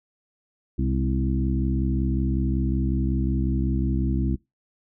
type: harmonic tone with a mistuned harmonic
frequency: 65.41 Hz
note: C2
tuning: in tune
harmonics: 1 / 2 / 3 / 4 / 5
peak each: -24 / -27 / -29 / -30 / -31 dBFS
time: 0.78-4.36 s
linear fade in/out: 10 ms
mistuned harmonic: 3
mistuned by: +49 cents
effects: noise-tail reverb RT60 0.2 s tail -23 dB re dry